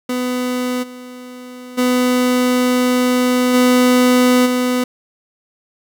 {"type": "tone with level steps", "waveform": "30% pulse", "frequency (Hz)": 250, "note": "B3", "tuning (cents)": 21, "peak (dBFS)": [-15, -29, -10, -7, -12], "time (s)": [0.09, 4.84], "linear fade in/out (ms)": 5, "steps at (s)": [0.82, 1.77, 3.53, 4.45], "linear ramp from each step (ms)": 20, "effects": []}